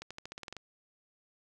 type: accelerating click train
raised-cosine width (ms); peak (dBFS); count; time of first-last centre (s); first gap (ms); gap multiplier
0.2; -25; 10; 0.02-0.567; 86; 0.91
effects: none